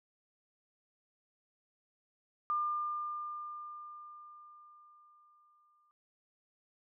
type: tone with exponential decay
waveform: sine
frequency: 1200 Hz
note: D6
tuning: 37 cents sharp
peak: -29 dBFS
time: 2.5-5.91 s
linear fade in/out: 0 ms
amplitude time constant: 740 ms
effects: none